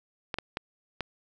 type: clicks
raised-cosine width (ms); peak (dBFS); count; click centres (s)
0.3; -15; 4; 0.342 / 0.386 / 0.571 / 1.007
effects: none